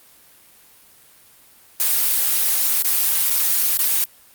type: noise with dropouts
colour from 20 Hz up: blue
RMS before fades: -18 dBFS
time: 1.8-4.04 s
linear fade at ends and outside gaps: 0 ms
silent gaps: 2.823-2.846 / 3.3-3.304 / 3.771-3.791 s
effects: white hiss -50 dBFS RMS until 4.34 s + Opus 32 kbps